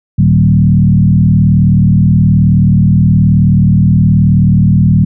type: tone with frequency modulation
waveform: sine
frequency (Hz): 146.83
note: D3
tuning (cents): 0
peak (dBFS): -4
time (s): 0.18-5.05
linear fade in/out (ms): 10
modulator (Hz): 38.9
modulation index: 1.5
effects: none

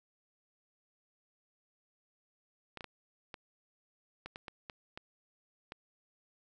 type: clicks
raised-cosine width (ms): 0.3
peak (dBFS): -27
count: 10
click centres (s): 2.773 / 2.808 / 2.843 / 3.342 / 4.26 / 4.359 / 4.482 / 4.698 / 4.975 / 5.721
effects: none

